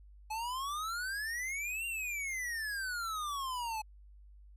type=exponential two-way sweep; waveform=square; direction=up then down; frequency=850 to 2794 to 850 Hz; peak=-36 dBFS; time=0.3-3.82 s; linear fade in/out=10 ms; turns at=1.86 s; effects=added 50 Hz sine -53 dBFS peak until 4.56 s + resampled to 32000 Hz